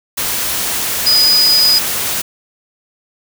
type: tone in noise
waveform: sine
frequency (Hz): 4963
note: D#8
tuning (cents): -5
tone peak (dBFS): -8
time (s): 1.06-1.79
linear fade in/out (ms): 10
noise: white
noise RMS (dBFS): -18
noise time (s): 0.17-2.22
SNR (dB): +7
effects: none